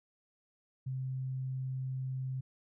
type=tone; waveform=sine; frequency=130.81 Hz; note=C3; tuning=in tune; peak=-34 dBFS; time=0.86-2.41 s; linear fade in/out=10 ms; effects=none

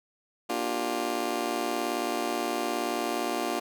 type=chord; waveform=20% pulse; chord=G minor seventh; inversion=first; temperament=just; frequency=235.2 / 294 / 352.8 / 392 Hz; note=Bb3 / D4 / F4 / G4; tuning=+16 / +2 / +18 / 0 cents; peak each=-31 / -29 / -27 / -31 dBFS; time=0.49-3.6 s; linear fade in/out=10 ms; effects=none

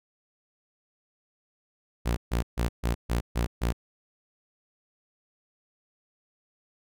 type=tone bursts; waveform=sawtooth; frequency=58.7 Hz; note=A#1; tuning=13 cents sharp; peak=-20 dBFS; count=7; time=2.05-3.73 s; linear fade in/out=20 ms; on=120 ms; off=140 ms; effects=none

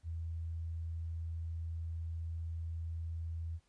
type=tone; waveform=sine; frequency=82.41 Hz; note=E2; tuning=in tune; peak=-37 dBFS; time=0.03-3.6 s; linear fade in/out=50 ms; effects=pink hiss -75 dBFS RMS until 3.68 s + resampled to 22050 Hz

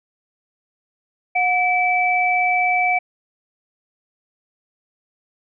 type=tone pair together; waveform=sine; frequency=727 / 2308 Hz; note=F#5 / D7; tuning=-31 / -31 cents; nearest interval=octave + minor sixth; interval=2000 cents; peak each=-18 dBFS; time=1.35-2.99 s; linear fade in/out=10 ms; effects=none

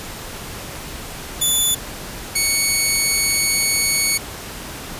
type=tone pair in turn; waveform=10% pulse; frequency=3484 / 2225 Hz; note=A7 / C#7; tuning=-18 / +6 cents; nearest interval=minor sixth; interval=776 cents; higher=first; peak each=-7 dBFS; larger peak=neither; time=1.41-1.75 / 2.35-4.18 s; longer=second; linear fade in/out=10 ms; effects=pink hiss -32 dBFS RMS until 4.99 s + resampled to 32000 Hz

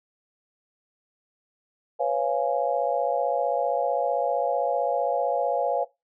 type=chord; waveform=sine; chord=C# dominant seventh; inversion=third; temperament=just; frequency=498.9 / 554.4 / 693 / 831.5 Hz; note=B4 / C#5 / E#5 / G#5; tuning=+17 / 0 / -14 / +2 cents; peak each=-28 / -26 / -27 / -29 dBFS; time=1.99-5.85 s; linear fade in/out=20 ms; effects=noise-tail reverb RT60 0.2 s tail -18 dB re dry

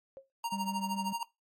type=tone with exponential decay; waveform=sine; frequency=540 Hz; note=C#5; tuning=45 cents flat; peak=-40 dBFS; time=0.17-0.3 s; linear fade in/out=0 ms; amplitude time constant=27 ms
type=tone with tremolo; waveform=square; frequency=932.3 Hz; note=A#5; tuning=in tune; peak=-30 dBFS; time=0.44-1.23 s; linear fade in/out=2 ms; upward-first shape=triangle; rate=13 Hz; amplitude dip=95%
type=tone with vibrato; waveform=triangle; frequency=195.9 Hz; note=G3; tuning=1 cent flat; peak=-34 dBFS; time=0.52-1.13 s; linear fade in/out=5 ms; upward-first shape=triangle; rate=5.3 Hz; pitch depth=17 cents each way
effects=noise-tail reverb RT60 0.2 s tail -20 dB re dry + MP3 64 kbps

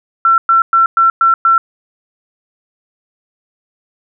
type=tone bursts; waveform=sine; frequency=1351 Hz; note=E6; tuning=42 cents sharp; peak=-6 dBFS; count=6; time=0.25-1.58 s; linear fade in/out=2 ms; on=130 ms; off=110 ms; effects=none

